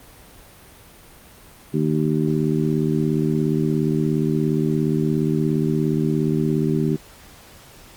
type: harmonic tone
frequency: 77.1 Hz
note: D#2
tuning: 15 cents flat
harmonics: 2 / 3 / 4 / 5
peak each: -21 / -23 / -24 / -25 dBFS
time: 1.73-6.97 s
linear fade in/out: 20 ms
effects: pink hiss -46 dBFS RMS until 7.96 s + Opus 32 kbps